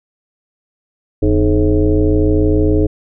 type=tone with frequency modulation; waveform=sine; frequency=196 Hz; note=G3; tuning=in tune; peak=-9 dBFS; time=1.22-2.87 s; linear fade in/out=10 ms; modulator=113 Hz; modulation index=2.4; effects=none